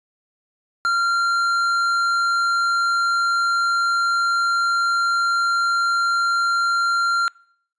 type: tone with tanh clipping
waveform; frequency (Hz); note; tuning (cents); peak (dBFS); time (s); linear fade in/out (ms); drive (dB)
sine; 1382; F6; -19; -18; 0.85-7.28; 0; 10
effects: noise-tail reverb RT60 0.6 s tail -25 dB re dry + resampled to 22050 Hz